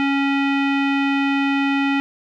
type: tone with low-pass filter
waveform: square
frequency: 277.2 Hz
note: C#4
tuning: in tune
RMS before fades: -19 dBFS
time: 0-2 s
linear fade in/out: 0 ms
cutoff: 2500 Hz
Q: 3
effects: none